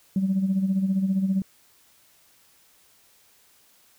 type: tone with tremolo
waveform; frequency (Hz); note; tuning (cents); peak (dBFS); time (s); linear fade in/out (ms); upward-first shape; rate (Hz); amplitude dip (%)
sine; 191.8; G3; -37; -17; 0.16-1.42; 2; sine; 15; 60
effects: tanh soft clip ceiling -15 dBFS + white hiss -59 dBFS RMS until 3.98 s